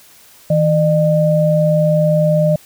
sine tone pair together, 160.24 / 605 Hz, E3 / D#5, -49 / -49 cents, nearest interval octave + major seventh, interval 2300 cents, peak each -13 dBFS, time 0.5-2.56 s, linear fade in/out 5 ms, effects white hiss -45 dBFS RMS until 2.65 s

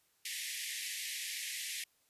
pink band-pass noise, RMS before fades -41 dBFS, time 0.25-1.84 s, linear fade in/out 5 ms, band 1800 to 13000 Hz, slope 96 dB/octave, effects white hiss -73 dBFS RMS until 2.09 s + resampled to 32000 Hz

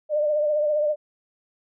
sine tone with vibrato, 600 Hz, D5, 37 cents sharp, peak -19 dBFS, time 0.09-0.96 s, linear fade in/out 50 ms, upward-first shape triangle, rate 15 Hz, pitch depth 51 cents each way, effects none

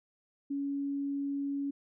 sine tone, 280.4 Hz, C#4, 20 cents sharp, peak -31 dBFS, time 0.5-1.71 s, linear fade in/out 10 ms, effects none

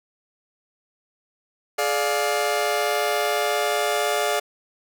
sawtooth chord, D diminished, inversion second, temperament just, 422.9 / 587.3 / 704.8 Hz, Ab4 / D5 / F5, +31 / 0 / +16 cents, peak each -22 / -21 / -21 dBFS, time 1.78-4.4 s, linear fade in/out 10 ms, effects none

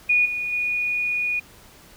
sine tone with level steps, 2456 Hz, D#7, 23 cents flat, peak -15 / -24 / -21 dBFS, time 0.09-1.4 s, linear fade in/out 10 ms, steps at 0.25 / 0.52 s, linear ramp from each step 10 ms, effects pink hiss -49 dBFS RMS until 1.96 s

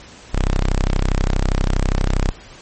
sawtooth tone, 32.41 Hz, C1, 16 cents flat, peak -11 dBFS, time 0.33-2.32 s, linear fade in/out 20 ms, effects pink hiss -41 dBFS RMS until 2.61 s + MP3 32 kbps

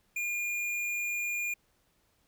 sine tone with tanh clipping, 2418 Hz, D7, 50 cents sharp, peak -32 dBFS, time 0.16-1.54 s, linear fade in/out 5 ms, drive 15 dB, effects pink hiss -71 dBFS RMS until 2.27 s

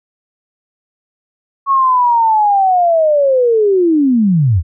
sine linear sweep, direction down, 1108.7 to 73.42 Hz, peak -8 dBFS, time 1.66-4.63 s, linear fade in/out 50 ms, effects none

